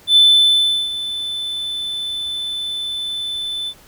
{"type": "tone with ADSR envelope", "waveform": "triangle", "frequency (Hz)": 3518, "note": "A7", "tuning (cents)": -1, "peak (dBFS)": -4, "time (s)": [0.07, 3.74], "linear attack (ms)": 91, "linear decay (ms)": 730, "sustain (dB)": -16, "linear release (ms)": 60, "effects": ["tanh soft clip ceiling -2 dBFS", "pink hiss -47 dBFS RMS until 3.87 s"]}